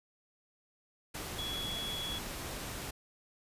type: tone in noise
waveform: sine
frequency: 3364 Hz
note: G#7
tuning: 22 cents sharp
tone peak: -37 dBFS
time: 1.38-2.19 s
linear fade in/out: 10 ms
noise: pink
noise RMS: -41 dBFS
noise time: 1.14-2.91 s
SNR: +1 dB
effects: resampled to 32000 Hz